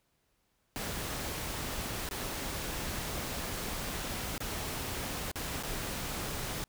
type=noise with dropouts; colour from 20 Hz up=pink; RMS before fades=-37 dBFS; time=0.76-6.64 s; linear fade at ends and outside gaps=0 ms; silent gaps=2.089-2.111 / 4.379-4.404 / 5.315-5.357 / 5.627-5.634 s; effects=pink hiss -75 dBFS RMS until 6.68 s